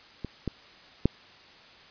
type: clicks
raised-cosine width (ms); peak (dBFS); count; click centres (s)
3; -20 / -16 / -7; 3; 0.247 / 0.477 / 1.056
effects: white hiss -52 dBFS RMS until 1.9 s + resampled to 11025 Hz